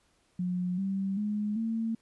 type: tone with pitch steps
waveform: sine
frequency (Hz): 180 / 194.04 / 209.2 / 225.5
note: F#3 / G3 / G#3 / A3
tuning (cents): -47 / -17 / +13 / +43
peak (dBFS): -28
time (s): 0.39-1.95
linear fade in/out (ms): 5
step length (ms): 390
effects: pink hiss -69 dBFS RMS until 2.01 s + resampled to 24000 Hz